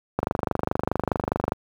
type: click train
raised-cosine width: 1 ms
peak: -7 dBFS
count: 34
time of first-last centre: 0.19-1.521 s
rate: 24.8 Hz
effects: high-pass 60 Hz 12 dB/octave + 8-bit